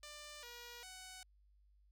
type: tone with pitch steps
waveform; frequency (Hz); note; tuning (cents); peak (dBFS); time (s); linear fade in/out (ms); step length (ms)
5% pulse; 594 / 479.2 / 746; D5 / A#4 / F#5; +20 / +48 / +14; -39; 0.03-1.23; 2; 400
effects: added 50 Hz sine -66 dBFS peak until 1.91 s